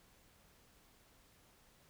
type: silence
effects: pink hiss -67 dBFS RMS until 1.89 s